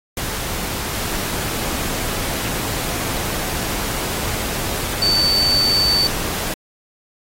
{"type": "tone in noise", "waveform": "sine", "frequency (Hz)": 4548, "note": "C#8", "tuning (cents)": 44, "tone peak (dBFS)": -14, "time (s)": [5.02, 6.07], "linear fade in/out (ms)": 2, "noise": "pink", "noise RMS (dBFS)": -24, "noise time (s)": [0.17, 6.54], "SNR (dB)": 7, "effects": ["AAC 48 kbps"]}